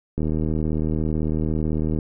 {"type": "click train", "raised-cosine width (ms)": 3, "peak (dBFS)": -12, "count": 142, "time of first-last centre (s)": [0.18, 1.988], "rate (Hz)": 78, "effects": []}